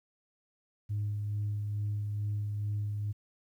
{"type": "tone with tremolo", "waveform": "sine", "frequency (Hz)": 103.83, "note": "G#2", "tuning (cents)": 0, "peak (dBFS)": -28, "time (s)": [0.89, 3.13], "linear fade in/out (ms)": 20, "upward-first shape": "sine", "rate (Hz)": 2.3, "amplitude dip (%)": 30, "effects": ["tanh soft clip ceiling -27 dBFS", "11-bit"]}